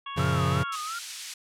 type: harmonic tone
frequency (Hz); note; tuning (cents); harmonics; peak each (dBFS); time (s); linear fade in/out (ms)
554.4; C#5; 0; 2 / 3 / 4 / 5 / 6; -35 / -47 / -48 / -43 / -43; 0.06-0.76; 5
type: chord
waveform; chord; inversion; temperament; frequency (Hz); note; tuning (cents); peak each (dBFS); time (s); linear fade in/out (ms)
square; Gb major seventh; none; equal; 92.5 / 116.54 / 138.59 / 174.61; Gb2 / Bb2 / Db3 / F3; 0 / 0 / 0 / 0; -30 / -33 / -27 / -31; 0.16-0.64; 20
type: tone with vibrato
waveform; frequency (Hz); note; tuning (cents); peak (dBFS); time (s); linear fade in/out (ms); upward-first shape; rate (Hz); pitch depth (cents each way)
sine; 1312; E6; -9; -32; 0.19-0.99; 5; sine; 2.8; 120
type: band-pass noise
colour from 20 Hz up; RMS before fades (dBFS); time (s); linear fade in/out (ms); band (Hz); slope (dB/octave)
white; -39; 0.72-1.34; 5; 2300 to 7500; 12
effects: low-pass 12000 Hz 12 dB/octave